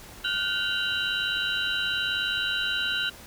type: tone cluster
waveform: sine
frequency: 1429 / 1528 / 2800 / 3059 / 3917 Hz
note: F6 / G6 / F7 / G7 / B7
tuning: +39 / -45 / +4 / -43 / -15 cents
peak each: -31 dBFS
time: 0.24-3.1 s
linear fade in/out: 10 ms
effects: tanh soft clip ceiling -15 dBFS + pink hiss -46 dBFS RMS until 3.26 s